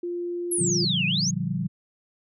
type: tone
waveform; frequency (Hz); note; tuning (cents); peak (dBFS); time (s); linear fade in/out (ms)
sine; 349.2; F4; 0; -27; 0.03-0.85; 5
type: exponential two-way sweep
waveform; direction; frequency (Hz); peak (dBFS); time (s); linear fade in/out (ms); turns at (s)
sine; down then up; 11440 to 2418 to 6830; -23; 0.51-1.31; 10; 1.06
type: chord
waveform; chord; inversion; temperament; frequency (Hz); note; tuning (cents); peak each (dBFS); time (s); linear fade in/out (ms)
sine; G minor seventh; first; equal; 116.54 / 146.83 / 174.61 / 196; Bb2 / D3 / F3 / G3; 0 / 0 / 0 / 0; -33 / -30 / -28 / -31; 0.58-1.68; 20
effects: none